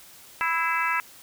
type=harmonic tone with a mistuned harmonic; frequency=329.6 Hz; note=E4; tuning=in tune; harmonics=3 / 4 / 5 / 6 / 7 / 8; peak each=-28 / -28 / -29 / -30 / -34 / -31 dBFS; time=0.41-1 s; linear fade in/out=0 ms; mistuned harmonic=6; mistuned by=+47 cents; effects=white hiss -49 dBFS RMS until 1.22 s